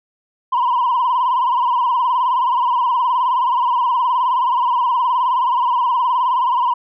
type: tone with vibrato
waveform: sine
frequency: 990 Hz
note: B5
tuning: 4 cents sharp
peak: -12 dBFS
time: 0.52-6.74 s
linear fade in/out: 10 ms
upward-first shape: sine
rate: 19 Hz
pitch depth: 97 cents each way
effects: tanh soft clip ceiling -11 dBFS